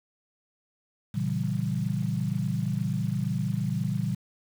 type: chord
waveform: sine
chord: A# diminished seventh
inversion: none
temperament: equal with one note detuned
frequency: 116.54 / 138.59 / 164.81 / 193.52 Hz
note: A#2 / C#3 / E3 / G3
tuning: 0 / 0 / 0 / -22 cents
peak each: -31 dBFS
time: 1.14-4.15 s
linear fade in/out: 10 ms
effects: 8-bit